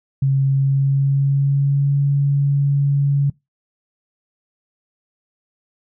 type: tone with pitch glide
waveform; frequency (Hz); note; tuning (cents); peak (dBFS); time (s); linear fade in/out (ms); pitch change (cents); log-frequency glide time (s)
sine; 136.1 to 140.9; C#3 to C#3; -31 to +29; -13; 0.22-3.3; 5; +60; 0.45-1.97
effects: noise-tail reverb RT60 0.2 s tail -24 dB re dry